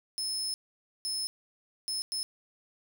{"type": "tone bursts at uneven times", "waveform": "30% pulse", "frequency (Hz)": 5210, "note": "E8", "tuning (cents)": -21, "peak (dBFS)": -27, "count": 4, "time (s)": [[0.18, 0.54], [1.05, 1.27], [1.88, 2.02], [2.12, 2.23]], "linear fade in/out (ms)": 0, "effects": ["9-bit"]}